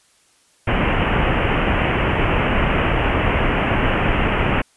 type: low-pass noise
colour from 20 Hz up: pink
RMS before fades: -18 dBFS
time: 0.67-4.62 s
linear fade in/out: 10 ms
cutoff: 3000 Hz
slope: 96 dB/octave
effects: white hiss -57 dBFS RMS until 4.76 s + resampled to 24000 Hz